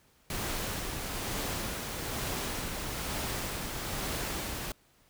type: noise with tremolo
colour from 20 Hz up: pink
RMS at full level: -34 dBFS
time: 0.3-4.72 s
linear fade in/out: 2 ms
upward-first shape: sine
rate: 1.1 Hz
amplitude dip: 30%
effects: pink hiss -65 dBFS RMS until 5.09 s